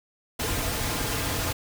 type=noise with comb filter; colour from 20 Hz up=pink; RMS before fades=-28 dBFS; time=0.39-1.53 s; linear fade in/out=10 ms; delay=5.3 ms; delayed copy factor=-0.55; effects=none